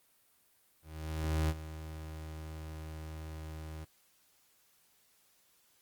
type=tone with ADSR envelope; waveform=35% pulse; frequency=78.5 Hz; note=D#2; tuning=16 cents sharp; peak=-26 dBFS; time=0.82-3.85 s; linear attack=670 ms; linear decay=46 ms; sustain=-14 dB; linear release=13 ms; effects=white hiss -69 dBFS RMS until 5.81 s + Opus 32 kbps